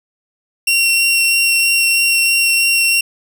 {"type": "tone with vibrato", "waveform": "sawtooth", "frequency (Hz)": 2738, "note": "F7", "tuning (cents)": -35, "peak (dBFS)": -8, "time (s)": [0.67, 3.01], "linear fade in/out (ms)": 5, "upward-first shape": "sine", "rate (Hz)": 3.1, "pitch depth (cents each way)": 8, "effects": []}